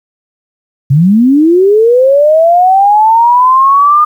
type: linear sweep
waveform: sine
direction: up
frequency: 128.5 to 1220 Hz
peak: -3 dBFS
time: 0.9-4.05 s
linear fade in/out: 10 ms
effects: 7-bit